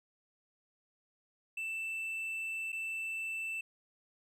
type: tone with dropouts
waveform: triangle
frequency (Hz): 2657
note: E7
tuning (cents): +13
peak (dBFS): -34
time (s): 1.57-3.61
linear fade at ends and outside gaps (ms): 5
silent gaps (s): 2.721-2.727
effects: none